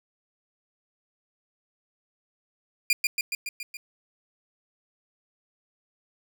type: tone with echo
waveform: sawtooth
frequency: 2400 Hz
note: D7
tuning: 37 cents sharp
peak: -15 dBFS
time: 2.9-2.93 s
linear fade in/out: 2 ms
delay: 140 ms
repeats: 6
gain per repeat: -3 dB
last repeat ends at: 3.77 s
effects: none